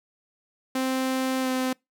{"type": "tone with pitch glide", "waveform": "sawtooth", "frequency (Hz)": [261.1, 258], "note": ["C4", "C4"], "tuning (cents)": [-3, -24], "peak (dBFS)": -20, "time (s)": [0.75, 1.73], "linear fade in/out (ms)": 5, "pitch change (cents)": -21, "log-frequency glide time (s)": [1.41, 1.48], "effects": ["noise-tail reverb RT60 0.2 s tail -26 dB re dry"]}